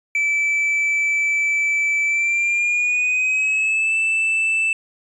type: tone with pitch glide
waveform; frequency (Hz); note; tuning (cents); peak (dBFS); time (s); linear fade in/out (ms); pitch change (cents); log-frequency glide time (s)
triangle; 2315 to 2644; D7 to E7; -25 to +5; -15; 0.15-4.73; 2; +230; 2.05-3.95
effects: resampled to 24000 Hz